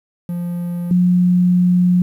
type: tone pair in turn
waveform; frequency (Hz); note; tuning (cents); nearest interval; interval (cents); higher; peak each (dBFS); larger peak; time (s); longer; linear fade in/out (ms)
triangle / sine; 174.2 / 179.1; F3 / F3; -4 / +44; unison; 48; second; -18 / -10; second; 0.29-0.91 / 0.91-2.02; second; 2
effects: 8-bit